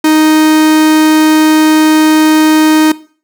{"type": "tone", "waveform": "45% pulse", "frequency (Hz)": 311.1, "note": "D#4", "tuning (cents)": 0, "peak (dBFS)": -5, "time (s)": [0.04, 2.92], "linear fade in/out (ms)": 5, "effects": ["noise-tail reverb RT60 0.4 s tail -18 dB re dry"]}